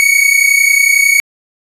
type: tone pair together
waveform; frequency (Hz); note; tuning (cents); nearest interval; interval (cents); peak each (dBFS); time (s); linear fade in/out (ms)
45% pulse; 2217 / 2248; C#7 / C#7; 0 / +24; unison; 24; -10; 0-1.2; 0
effects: resampled to 32000 Hz